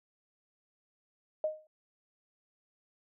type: tone with exponential decay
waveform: sine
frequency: 620 Hz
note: D#5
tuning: 6 cents flat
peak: -25 dBFS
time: 1.44-1.67 s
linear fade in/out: 2 ms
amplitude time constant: 48 ms
effects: none